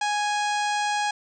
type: harmonic tone with a mistuned harmonic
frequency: 830.6 Hz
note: G#5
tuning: in tune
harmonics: 1 / 2 / 3 / 4 / 5 / 6 / 7 / 8 / 9 / 10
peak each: -24 / -30 / -34 / -36 / -38 / -40 / -41 / -42 / -43 / -44 dBFS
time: 0.01-1.11 s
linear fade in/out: 5 ms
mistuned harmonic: 4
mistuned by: -15 cents
effects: none